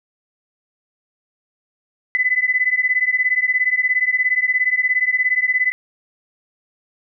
sine beating tone pair, 2000 / 2017 Hz, B6 / B6, +21 / +36 cents, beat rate 17 Hz, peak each -18 dBFS, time 2.15-5.72 s, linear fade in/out 0 ms, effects none

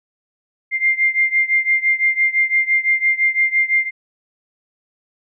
sine beating tone pair, 2100 / 2105.9 Hz, C7 / C7, +6 / +11 cents, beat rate 5.9 Hz, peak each -16 / -18 dBFS, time 0.71-3.91 s, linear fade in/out 50 ms, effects none

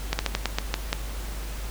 slowing click train, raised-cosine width 0.2 ms, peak -6 dBFS, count 8, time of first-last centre 0.13-0.929 s, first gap 60 ms, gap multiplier 1.21, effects added 50 Hz sine -31 dBFS peak until 1.7 s + pink hiss -40 dBFS RMS until 1.7 s

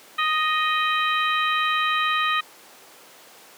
harmonic tone with a mistuned harmonic, 622.3 Hz, D#5, in tune, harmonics 2 / 3 / 4 / 5 / 6, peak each -22 / -26 / -28 / -30 / -32 dBFS, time 0.18-2.41 s, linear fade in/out 10 ms, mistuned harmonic 6, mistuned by +56 cents, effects pink hiss -47 dBFS RMS until 3.57 s + high-pass 400 Hz 12 dB/octave

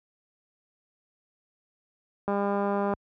click train, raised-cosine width 1 ms, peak -15 dBFS, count 133, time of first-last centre 2.28-2.937 s, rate 201 Hz, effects high-pass 60 Hz 12 dB/octave

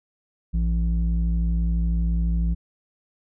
square tone with low-pass filter, 57 Hz, A#1, 38 cents flat, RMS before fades -22 dBFS, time 0.53-2.55 s, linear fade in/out 20 ms, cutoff 140 Hz, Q 3.2, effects none

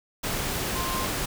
sine tone in noise, 1051 Hz, C6, 7 cents sharp, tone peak -31 dBFS, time 0.75-1.06 s, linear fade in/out 10 ms, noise pink, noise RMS -29 dBFS, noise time 0.23-1.26 s, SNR -5 dB, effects none

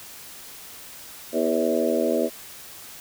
harmonic tone with a mistuned harmonic, 81 Hz, E2, 30 cents flat, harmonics 3 / 4 / 5 / 6 / 7 / 8, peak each -27 / -27 / -27 / -27 / -27 / -27 dBFS, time 1.32-2.3 s, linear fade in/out 50 ms, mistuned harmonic 6, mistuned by +31 cents, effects white hiss -42 dBFS RMS until 3 s

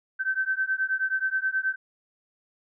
sine beating tone pair, 1538 / 1547.4 Hz, G6 / G6, -33 / -23 cents, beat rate 9.4 Hz, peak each -27 dBFS, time 0.19-1.76 s, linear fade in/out 20 ms, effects none

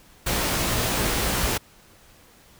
pink noise with comb filter, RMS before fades -24 dBFS, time 0.26-1.58 s, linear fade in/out 10 ms, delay 17 ms, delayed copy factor +0.5, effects pink hiss -53 dBFS RMS until 2.59 s

